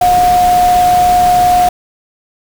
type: tone in noise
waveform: sine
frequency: 719 Hz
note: F#5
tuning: 50 cents flat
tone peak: -6 dBFS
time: 0.01-1.69 s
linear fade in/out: 5 ms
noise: pink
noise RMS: -21 dBFS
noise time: 0.01-1.69 s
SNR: +12 dB
effects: none